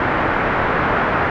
white low-pass noise, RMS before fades -18 dBFS, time 0-1.3 s, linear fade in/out 2 ms, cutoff 1700 Hz, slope 24 dB/octave, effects none

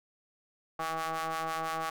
sawtooth ring-modulated tone, 162 Hz, E3, 30 cents flat, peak -25 dBFS, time 0.79-1.9 s, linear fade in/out 5 ms, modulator 969 Hz, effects none

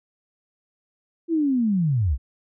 sine linear sweep, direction down, 341.8 to 55.2 Hz, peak -18 dBFS, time 1.28-2.18 s, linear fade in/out 50 ms, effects none

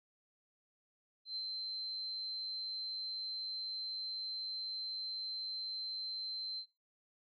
sine tone with ADSR envelope, 4102 Hz, C8, 35 cents flat, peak -37 dBFS, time 1.25-6.66 s, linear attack 110 ms, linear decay 57 ms, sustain -2 dB, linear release 77 ms, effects noise-tail reverb RT60 0.3 s tail -24 dB re dry

